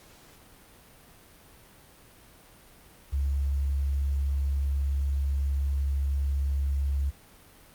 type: tone with quantisation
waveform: sine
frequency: 69.3 Hz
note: C#2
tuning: in tune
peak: -24 dBFS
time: 3.12-7.11 s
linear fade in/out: 20 ms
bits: 9
effects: pink hiss -54 dBFS RMS until 7.74 s + Opus 48 kbps